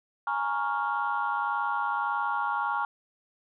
sine chord, Bb minor seventh, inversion third, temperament equal, 830.6 / 932.3 / 1108.7 / 1396.9 Hz, Ab5 / Bb5 / Db6 / F6, 0 / 0 / 0 / 0 cents, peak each -31 dBFS, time 0.27-2.85 s, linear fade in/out 2 ms, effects tanh soft clip ceiling -18 dBFS

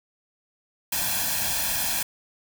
white noise with comb filter, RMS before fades -26 dBFS, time 0.92-2.03 s, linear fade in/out 5 ms, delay 1.2 ms, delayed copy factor +0.75, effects none

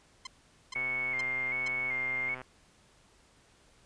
10% pulse tone bursts, 1039 Hz, C6, 12 cents flat, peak -29 dBFS, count 4, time 0.25-1.68 s, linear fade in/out 5 ms, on 20 ms, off 450 ms
sine tone with vibrato, 2161 Hz, C#7, 45 cents flat, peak -30 dBFS, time 0.75-2.35 s, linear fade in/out 10 ms, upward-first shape square, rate 1.3 Hz, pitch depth 41 cents each way
click train, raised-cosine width 0.5 ms, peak -28 dBFS, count 213, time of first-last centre 0.76-2.416 s, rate 128 Hz
effects pink hiss -63 dBFS RMS until 3.85 s + resampled to 22050 Hz

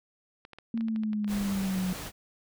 clicks, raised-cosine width 0.3 ms, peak -30 dBFS, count 12, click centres 0.451 / 0.533 / 0.586 / 0.776 / 0.809 / 0.884 / 0.961 / 1.035 / 1.132 / 1.245 / 1.279 / 1.368 s
sine exponential sweep, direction down, 229.7 to 182 Hz, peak -27 dBFS, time 0.74-1.93 s, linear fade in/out 2 ms
pink noise, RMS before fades -39 dBFS, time 1.27-2.12 s, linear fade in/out 50 ms
effects none

